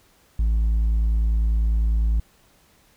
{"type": "tone with hard clipping", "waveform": "triangle", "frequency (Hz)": 55, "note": "A1", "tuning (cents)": 0, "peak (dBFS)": -16, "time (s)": [0.39, 2.2], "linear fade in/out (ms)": 5, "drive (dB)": 1, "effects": ["pink hiss -58 dBFS RMS until 2.96 s"]}